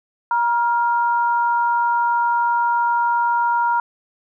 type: tone pair together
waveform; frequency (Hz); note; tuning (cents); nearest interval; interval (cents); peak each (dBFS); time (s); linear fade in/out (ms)
sine; 949.3 / 1396.9; A#5 / F6; +31 / 0; perfect fifth; 669; -16 / -23; 0.31-3.8; 2
effects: none